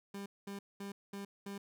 30% pulse tone bursts, 199.3 Hz, G3, 29 cents sharp, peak -39 dBFS, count 5, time 0.14-1.58 s, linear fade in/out 5 ms, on 120 ms, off 210 ms, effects none

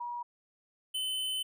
sine / square tone pair in turn, 960 / 3041 Hz, B5 / F#7, -49 / +47 cents, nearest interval octave + minor sixth, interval 1996 cents, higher second, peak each -35 / -32 dBFS, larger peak second, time 0-0.23 / 0.94-1.43 s, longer second, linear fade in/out 10 ms, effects none

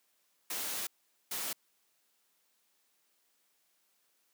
white noise bursts at uneven times, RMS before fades -37 dBFS, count 2, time 0.5-0.87 / 1.31-1.53 s, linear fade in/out 5 ms, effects white hiss -74 dBFS RMS until 4.33 s + high-pass 200 Hz 12 dB/octave

